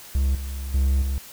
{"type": "tone with level steps", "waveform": "triangle", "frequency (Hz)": 67.4, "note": "C#2", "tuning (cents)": -48, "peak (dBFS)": [-16, -26, -15, -20], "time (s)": [0.15, 1.18], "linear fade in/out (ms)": 0, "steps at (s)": [0.35, 0.74, 1.02], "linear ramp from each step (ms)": 2, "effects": ["white hiss -43 dBFS RMS until 1.32 s"]}